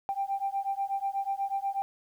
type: beating tone pair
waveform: sine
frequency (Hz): 784 / 792.2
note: G5 / G5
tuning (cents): 0 / +18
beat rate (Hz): 8.2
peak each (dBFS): -31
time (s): 0.09-1.82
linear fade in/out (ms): 0
effects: tanh soft clip ceiling -21 dBFS + 10-bit